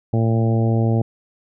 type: harmonic tone with a mistuned harmonic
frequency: 113.3 Hz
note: A#2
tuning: 49 cents flat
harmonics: 1 / 2 / 3 / 4 / 5 / 6 / 7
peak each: -16 / -22 / -26 / -28 / -30 / -32 / -33 dBFS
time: 0.13-1.02 s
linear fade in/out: 5 ms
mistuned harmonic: 1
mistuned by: +19 cents
effects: none